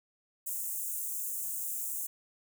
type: high-pass noise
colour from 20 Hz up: white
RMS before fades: -36 dBFS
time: 0.46-2.07 s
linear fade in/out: 10 ms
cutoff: 6900 Hz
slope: 48 dB/octave
effects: none